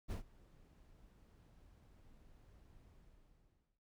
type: noise with ADSR envelope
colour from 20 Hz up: brown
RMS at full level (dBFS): -39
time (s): 0.08-3.8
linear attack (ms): 35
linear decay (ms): 110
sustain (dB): -24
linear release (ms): 910
effects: none